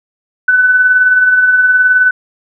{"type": "tone with tremolo", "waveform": "sine", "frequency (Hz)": 1500, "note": "F#6", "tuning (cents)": 23, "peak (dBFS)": -4, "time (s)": [0.48, 2.11], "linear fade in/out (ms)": 5, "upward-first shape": "sine", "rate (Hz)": 19, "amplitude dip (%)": 40, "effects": []}